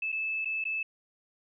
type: tone with dropouts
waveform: sine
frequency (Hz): 2618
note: E7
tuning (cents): -13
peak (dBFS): -29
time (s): 0.02-0.83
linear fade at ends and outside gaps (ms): 5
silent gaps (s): 0.12-0.125 / 0.448-0.455 / 0.641-0.652
effects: none